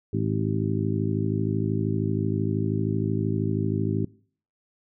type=harmonic tone with a mistuned harmonic; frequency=52.9 Hz; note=G#1; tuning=33 cents sharp; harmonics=2 / 3 / 4 / 5 / 6 / 7; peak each=-27 / -29 / -30 / -31 / -32 / -32 dBFS; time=0.13-4.05 s; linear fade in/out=5 ms; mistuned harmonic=7; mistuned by=+69 cents; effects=noise-tail reverb RT60 0.5 s tail -22 dB re dry